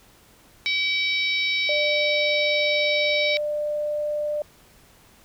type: harmonic tone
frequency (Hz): 765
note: G5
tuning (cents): -42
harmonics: 3 / 4 / 5 / 6 / 7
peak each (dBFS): -23 / -35 / -26 / -34 / -32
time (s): 0.66-3.37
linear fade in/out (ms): 0
type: tone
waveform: sine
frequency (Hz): 596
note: D5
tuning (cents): +25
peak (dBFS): -23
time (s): 1.69-4.42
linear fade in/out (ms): 2
effects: pink hiss -54 dBFS RMS until 5.24 s